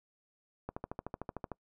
click train, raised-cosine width 1 ms, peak -24 dBFS, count 12, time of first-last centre 0.69-1.517 s, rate 13.3 Hz, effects noise-tail reverb RT60 0.1 s tail -25 dB re dry

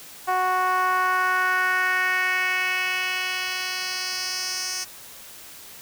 10% pulse tone with band-pass filter sweep, 369.2 Hz, F#4, 4 cents flat, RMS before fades -24 dBFS, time 0.27-4.85 s, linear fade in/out 20 ms, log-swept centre 850 to 6300 Hz, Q 2.2, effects white hiss -43 dBFS RMS until 5.81 s

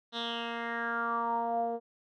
10% pulse tone with low-pass filter sweep, 233.1 Hz, A#3, in tune, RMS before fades -33 dBFS, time 0.12-1.8 s, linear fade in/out 50 ms, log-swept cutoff 3900 to 550 Hz, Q 5.9, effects none

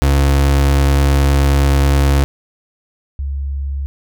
35% pulse / sine tone pair in turn, 69.5 / 69.26 Hz, C#2 / C#2, +5 / -1 cents, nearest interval unison, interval 6 cents, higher first, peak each -8 / -18 dBFS, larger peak first, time 0.02-2.24 / 3.19-3.86 s, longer first, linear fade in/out 0 ms, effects none

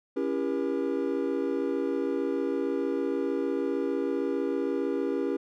triangle chord, C# diminished seventh, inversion none, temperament just, 277.2 / 332.6 / 399.1 / 479 Hz, C#4 / E4 / G4 / Bb4, 0 / +16 / +31 / +47 cents, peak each -29 / -31 / -29 / -31 dBFS, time 0.16-5.37 s, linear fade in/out 10 ms, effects none

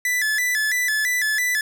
45% pulse tone with vibrato, 1851 Hz, A#6, 13 cents flat, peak -19 dBFS, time 0.05-1.61 s, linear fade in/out 2 ms, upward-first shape square, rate 3 Hz, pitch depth 120 cents each way, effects none

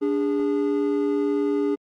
triangle tone pair together, 290.4 / 408.8 Hz, D4 / G#4, -19 / -27 cents, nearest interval tritone, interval 592 cents, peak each -21 dBFS, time 0.01-1.76 s, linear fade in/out 20 ms, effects Opus 32 kbps

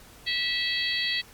harmonic tone with a mistuned harmonic, 653 Hz, E5, 17 cents flat, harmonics 3 / 4 / 5 / 6 / 7, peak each -30 / -34 / -31 / -32 / -32 dBFS, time 0.26-1.22 s, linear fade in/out 20 ms, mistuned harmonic 7, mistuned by -40 cents, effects pink hiss -51 dBFS RMS until 1.33 s + Opus 48 kbps

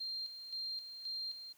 sine tone with tremolo, 4186 Hz, C8, in tune, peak -38 dBFS, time 0-1.53 s, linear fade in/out 10 ms, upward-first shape square, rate 1.9 Hz, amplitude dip 60%, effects white hiss -68 dBFS RMS until 1.57 s

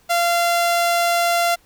sawtooth tone, 689 Hz, F5, 24 cents flat, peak -12 dBFS, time 0.09-1.56 s, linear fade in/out 20 ms, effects pink hiss -56 dBFS RMS until 1.65 s

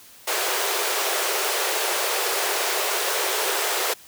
pink high-pass noise, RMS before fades -24 dBFS, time 0.27-3.94 s, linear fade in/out 10 ms, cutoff 360 Hz, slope 96 dB/octave, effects white hiss -48 dBFS RMS until 4.07 s

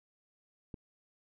click, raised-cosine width 3 ms, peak -30 dBFS, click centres 0.742 s, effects none

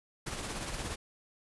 pink noise with tremolo, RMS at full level -36 dBFS, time 0.26-0.96 s, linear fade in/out 10 ms, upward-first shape triangle, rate 17 Hz, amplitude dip 50%, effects resampled to 24000 Hz

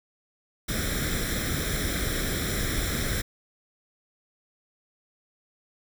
pink noise with comb filter, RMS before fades -28 dBFS, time 0.68-3.22 s, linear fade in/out 10 ms, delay 0.54 ms, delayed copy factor +0.8, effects none

